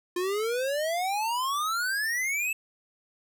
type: exponential sweep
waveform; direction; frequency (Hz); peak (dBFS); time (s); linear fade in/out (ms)
square; up; 349.1 to 2657; -27; 0.16-2.53; 5
effects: none